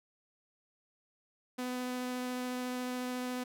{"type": "tone with vibrato", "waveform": "sawtooth", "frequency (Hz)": 250.5, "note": "B3", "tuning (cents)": 25, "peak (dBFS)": -31, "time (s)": [1.58, 3.44], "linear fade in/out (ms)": 10, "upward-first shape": "triangle", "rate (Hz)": 14, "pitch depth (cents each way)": 8, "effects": []}